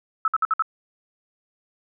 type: tone bursts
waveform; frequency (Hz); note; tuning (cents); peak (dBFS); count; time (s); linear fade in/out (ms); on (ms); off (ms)
sine; 1304; E6; -19; -17; 5; 0.25-0.623; 2; 29; 57
effects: none

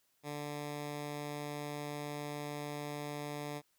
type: tone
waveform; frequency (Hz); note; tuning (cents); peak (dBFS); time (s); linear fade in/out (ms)
10% pulse; 146.83; D3; 0; -31; 0.23-3.62; 50
effects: white hiss -75 dBFS RMS until 3.78 s

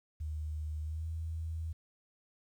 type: tone with pitch glide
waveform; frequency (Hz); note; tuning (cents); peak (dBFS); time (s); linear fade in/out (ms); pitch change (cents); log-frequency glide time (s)
sine; 76.9 to 80.91; D#2 to E2; -20 to -32; -35; 0.2-1.73; 10; +88; 0.83-1.07
effects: 11-bit

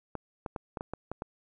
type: clicks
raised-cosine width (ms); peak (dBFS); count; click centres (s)
1; -21; 8; 0.153 / 0.462 / 0.562 / 0.772 / 0.809 / 0.936 / 1.116 / 1.221
effects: none

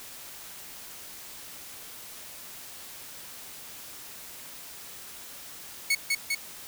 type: tone with echo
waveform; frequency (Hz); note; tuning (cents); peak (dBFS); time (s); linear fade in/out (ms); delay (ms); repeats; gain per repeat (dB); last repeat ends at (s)
sawtooth; 2211; C#7; -5; -18; 5.9-5.95; 5; 200; 2; -2; 6.35
effects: white hiss -44 dBFS RMS until 6.67 s

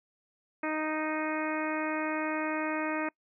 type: harmonic tone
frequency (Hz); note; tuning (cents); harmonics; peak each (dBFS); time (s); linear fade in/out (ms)
310.4; D#4; -4; 1 / 2 / 3 / 4 / 5 / 6 / 7 / 8; -33 / -36 / -38 / -39 / -40 / -41 / -41 / -42; 0.63-3.09; 5
effects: noise-tail reverb RT60 0.1 s tail -25 dB re dry

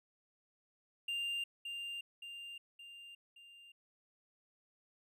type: tone with echo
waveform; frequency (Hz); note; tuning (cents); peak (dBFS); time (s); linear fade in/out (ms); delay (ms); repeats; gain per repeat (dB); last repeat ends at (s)
triangle; 2794; F7; 0; -34; 1.08-1.44; 5; 570; 4; -5; 3.72
effects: none

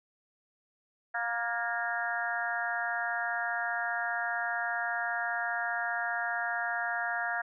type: harmonic tone with a mistuned harmonic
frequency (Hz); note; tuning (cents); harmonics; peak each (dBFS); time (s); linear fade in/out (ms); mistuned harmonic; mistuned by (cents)
235; A#3; +14; 3 / 4 / 5 / 6 / 7 / 8; -35 / -40 / -45 / -36 / -34 / -39; 1.14-7.42; 10; 8; -33
effects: none

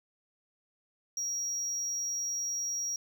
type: tone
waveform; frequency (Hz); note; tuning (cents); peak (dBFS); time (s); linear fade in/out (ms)
triangle; 5670; F8; +25; -30; 1.17-2.96; 2
effects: none

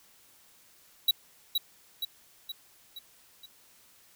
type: tone with echo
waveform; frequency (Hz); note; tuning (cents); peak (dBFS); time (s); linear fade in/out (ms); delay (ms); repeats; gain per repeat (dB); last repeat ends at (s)
square; 3887; B7; -28; -20; 1.08-1.11; 5; 470; 5; -5; 3.46
effects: white hiss -60 dBFS RMS until 4.15 s

